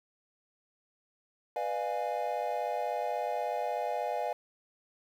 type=chord; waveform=triangle; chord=B diminished seventh; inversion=none; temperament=equal with one note detuned; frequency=493.9 / 602.1 / 698.5 / 830.6 Hz; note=B4 / D5 / F5 / Ab5; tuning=0 / +43 / 0 / 0 cents; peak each=-36 / -34 / -33 / -34 dBFS; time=1.56-4.33 s; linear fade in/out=2 ms; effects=10-bit